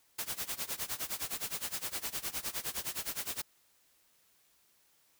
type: noise with tremolo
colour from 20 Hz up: white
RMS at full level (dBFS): -35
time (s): 0.18-3.42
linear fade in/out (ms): 10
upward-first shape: sine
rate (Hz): 9.7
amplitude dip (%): 90
effects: white hiss -69 dBFS RMS until 5.19 s